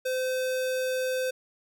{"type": "tone", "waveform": "square", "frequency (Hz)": 514, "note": "C5", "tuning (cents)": -31, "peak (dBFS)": -27, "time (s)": [0.05, 1.31], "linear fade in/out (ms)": 10, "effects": []}